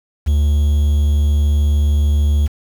triangle tone with quantisation, 73.42 Hz, D2, in tune, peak -9 dBFS, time 0.26-2.48 s, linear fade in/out 20 ms, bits 6, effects none

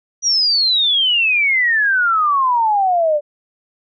sine exponential sweep, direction down, 5860 to 577 Hz, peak -12 dBFS, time 0.22-3.21 s, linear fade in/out 50 ms, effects none

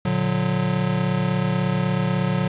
square chord, Bb augmented, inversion none, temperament just, 116.54 / 145.68 / 182.1 Hz, Bb2 / D3 / F#3, 0 / -14 / -27 cents, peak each -27 / -25 / -23 dBFS, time 0.05-2.48 s, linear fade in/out 5 ms, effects resampled to 8000 Hz + 8-bit

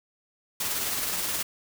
white noise with tremolo, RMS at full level -28 dBFS, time 0.6-1.43 s, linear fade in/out 5 ms, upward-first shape sine, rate 19 Hz, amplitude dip 30%, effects none

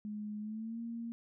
sine tone with pitch glide, 210.3 to 232 Hz, G#3 to A#3, +22 to -8 cents, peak -38 dBFS, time 0.05-1.12 s, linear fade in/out 0 ms, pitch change +170 cents, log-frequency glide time 0.4-0.8 s, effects none

